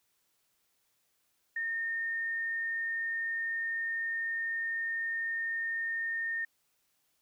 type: tone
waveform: sine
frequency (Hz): 1828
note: A#6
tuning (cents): -34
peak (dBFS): -31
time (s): 1.56-6.45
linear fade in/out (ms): 5
effects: white hiss -75 dBFS RMS until 7.21 s